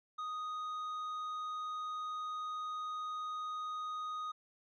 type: tone with tanh clipping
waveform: triangle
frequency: 1244.5 Hz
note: D#6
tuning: in tune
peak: -39 dBFS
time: 0.18-4.32 s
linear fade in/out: 10 ms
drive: 10 dB
effects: none